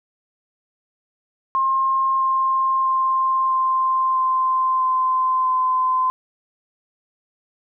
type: tone with pitch steps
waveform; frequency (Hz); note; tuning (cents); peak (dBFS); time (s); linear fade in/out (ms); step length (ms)
sine; 1065 / 1058.9 / 1052.8 / 1046.7 / 1040.7 / 1034.7 / 1028.7; C6 / C6 / C6 / C6 / C6 / C6 / C6; +30 / +20 / +10 / 0 / -10 / -20 / -30; -16; 1.55-6.1; 0; 650
effects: none